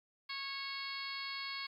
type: harmonic tone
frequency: 550 Hz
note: C#5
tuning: 14 cents flat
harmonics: 2 / 3 / 4 / 5 / 6 / 7 / 8 / 9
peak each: -47 / -51 / -44 / -53 / -50 / -52 / -44 / -53 dBFS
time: 0.29-1.67 s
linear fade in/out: 10 ms
effects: 12-bit